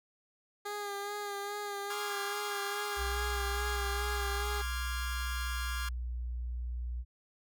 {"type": "tone with vibrato", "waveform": "15% pulse", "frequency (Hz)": 407.4, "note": "G#4", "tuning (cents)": -33, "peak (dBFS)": -30, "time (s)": [0.65, 4.62], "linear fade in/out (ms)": 10, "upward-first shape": "sine", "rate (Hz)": 2.4, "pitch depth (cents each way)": 29}
{"type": "chord", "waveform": "sawtooth", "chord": "D half-diminished seventh", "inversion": "third", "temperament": "equal with one note detuned", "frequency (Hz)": [1046.5, 1174.7, 1396.9, 1651.7], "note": ["C6", "D6", "F6", "Ab6"], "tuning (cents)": [0, 0, 0, -10], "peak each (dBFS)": [-42, -41, -38, -38], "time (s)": [1.9, 5.89], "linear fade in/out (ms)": 5}
{"type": "tone with pitch glide", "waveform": "sine", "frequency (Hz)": [61.7, 60.33], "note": ["B1", "B1"], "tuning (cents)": [-1, -40], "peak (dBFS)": -34, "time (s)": [2.96, 7.05], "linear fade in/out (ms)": 50, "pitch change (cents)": -39, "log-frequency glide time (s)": [5.25, 6.14]}
{"effects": []}